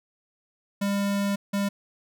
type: tone bursts at uneven times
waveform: square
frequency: 200.4 Hz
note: G3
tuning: 38 cents sharp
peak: -24 dBFS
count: 2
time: 0.81-1.36 / 1.53-1.69 s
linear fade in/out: 10 ms
effects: none